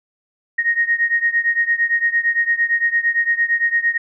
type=beating tone pair; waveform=sine; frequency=1863 / 1871.8 Hz; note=A#6 / A#6; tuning=-2 / +7 cents; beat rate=8.8 Hz; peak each=-17 / -19 dBFS; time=0.58-3.98 s; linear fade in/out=10 ms; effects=none